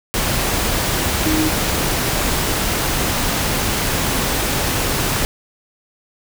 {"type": "tone in noise", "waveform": "sine", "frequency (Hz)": 312.2, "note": "D#4", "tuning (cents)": 6, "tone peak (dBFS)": -16, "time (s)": [1.26, 1.49], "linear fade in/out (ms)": 0, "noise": "pink", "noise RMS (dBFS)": -19, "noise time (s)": [0.14, 5.25], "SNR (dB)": 0, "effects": []}